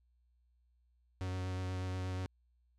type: tone with vibrato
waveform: 45% pulse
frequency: 92.5 Hz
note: F#2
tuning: in tune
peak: -36 dBFS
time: 1.21-2.26 s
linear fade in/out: 0 ms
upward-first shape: sine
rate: 8.3 Hz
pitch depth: 14 cents each way
effects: added 60 Hz sine -69 dBFS peak until 2.78 s + low-pass 7000 Hz 12 dB/octave